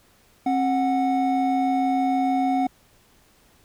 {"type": "tone pair together", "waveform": "triangle", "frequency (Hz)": [267.5, 736], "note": ["C4", "F#5"], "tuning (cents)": [38, -9], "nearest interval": "octave + tritone", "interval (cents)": 1753, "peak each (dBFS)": -20, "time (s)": [0.46, 2.67], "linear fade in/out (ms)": 5, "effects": ["pink hiss -58 dBFS RMS until 3.64 s"]}